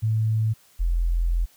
sine tone pair in turn, 110 / 42.61 Hz, A2 / F1, 0 / -42 cents, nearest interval octave + major third, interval 1642 cents, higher first, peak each -19 dBFS, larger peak neither, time 0.02-0.54 / 0.79-1.46 s, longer second, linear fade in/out 20 ms, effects white hiss -57 dBFS RMS until 1.56 s

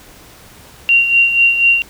sine tone with tremolo, 2761 Hz, F7, 20 cents flat, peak -6 dBFS, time 0.89-1.82 s, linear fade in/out 0 ms, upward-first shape sine, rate 4.1 Hz, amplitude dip 60%, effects pink hiss -41 dBFS RMS until 1.89 s

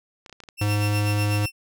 clicks, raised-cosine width 0.2 ms, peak -25 dBFS, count 7, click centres 0.262 / 0.296 / 0.327 / 0.403 / 0.437 / 0.488 / 0.717 s
sawtooth tone with tremolo, 2700 Hz, E7, 41 cents sharp, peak -24 dBFS, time 0.57-1.52 s, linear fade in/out 50 ms, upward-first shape sine, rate 8.1 Hz, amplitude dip 80%
square tone, 103.83 Hz, G#2, in tune, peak -21 dBFS, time 0.61-1.46 s, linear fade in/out 5 ms
effects none

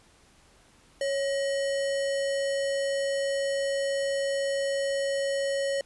sine tone with sample-and-hold, 553 Hz, C#5, 4 cents flat, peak -25 dBFS, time 1.01-5.81 s, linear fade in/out 2 ms, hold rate 2450 Hz, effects pink hiss -59 dBFS RMS until 5.85 s + resampled to 24000 Hz

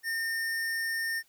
square tone, 1819 Hz, A#6, 43 cents flat, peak -30 dBFS, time 0.03-1.23 s, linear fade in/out 50 ms, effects white hiss -66 dBFS RMS until 1.28 s

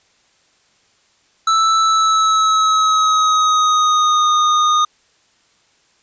square tone with pitch glide, 1318.5 to 1230.2 Hz, E6 to D#6, 0 to -20 cents, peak -12 dBFS, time 1.47-4.85 s, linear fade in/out 5 ms, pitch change -120 cents, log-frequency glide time 1.79-4.29 s, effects white hiss -57 dBFS RMS until 6.02 s + resampled to 16000 Hz

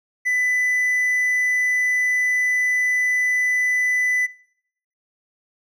triangle tone, 1996 Hz, B6, 18 cents sharp, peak -16 dBFS, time 0.25-4.27 s, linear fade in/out 20 ms, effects noise-tail reverb RT60 0.7 s tail -21 dB re dry

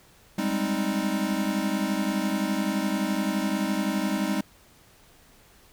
square chord, Ab major seventh, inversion third, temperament equal, 196 / 207.7 / 261.6 / 311.1 Hz, G3 / Ab3 / C4 / Eb4, 0 / 0 / 0 / 0 cents, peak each -30 / -30 / -33 / -31 dBFS, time 0.38-4.41 s, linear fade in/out 5 ms, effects pink hiss -56 dBFS RMS until 5.72 s

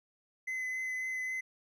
triangle tone with vibrato, 2034 Hz, C7, 50 cents flat, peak -32 dBFS, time 0.47-1.41 s, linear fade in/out 10 ms, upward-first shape triangle, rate 3.7 Hz, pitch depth 14 cents each way, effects none

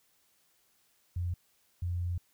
sine tone bursts at uneven times, 87.9 Hz, F2, 12 cents sharp, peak -30 dBFS, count 2, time 1.16-1.34 / 1.82-2.18 s, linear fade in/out 5 ms, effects white hiss -70 dBFS RMS until 2.33 s

